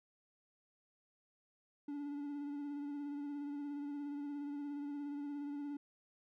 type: tone with vibrato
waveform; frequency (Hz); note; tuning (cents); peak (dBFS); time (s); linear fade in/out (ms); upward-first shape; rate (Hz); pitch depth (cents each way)
triangle; 287.9; D4; -34; -38; 1.88-5.77; 5; sine; 17; 28
effects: none